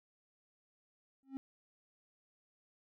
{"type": "tone with exponential growth", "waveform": "triangle", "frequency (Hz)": 268.5, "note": "C4", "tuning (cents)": 45, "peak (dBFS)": -33, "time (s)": [1.23, 1.37], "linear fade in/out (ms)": 0, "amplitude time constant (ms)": 29, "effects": []}